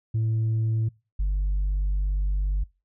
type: tone pair in turn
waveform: sine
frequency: 111.3 / 48.64 Hz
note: A2 / G1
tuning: +20 / -13 cents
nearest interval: octave + major second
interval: 1433 cents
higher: first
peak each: -19 dBFS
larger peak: neither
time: 0.14-0.89 / 1.19-2.64 s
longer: second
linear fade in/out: 10 ms
effects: noise-tail reverb RT60 0.3 s tail -26 dB re dry + tanh soft clip ceiling -20 dBFS